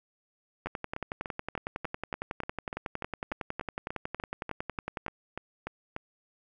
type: two click trains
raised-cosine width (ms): 0.5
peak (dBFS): -18 / -20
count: 49 / 19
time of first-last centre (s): 0.66-5.064 / 0.67-5.964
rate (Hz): 10.9 / 3.4
effects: none